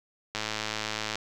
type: click train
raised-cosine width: 0.2 ms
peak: -13 dBFS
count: 88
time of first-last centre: 0.35-1.156 s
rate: 108 Hz
effects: none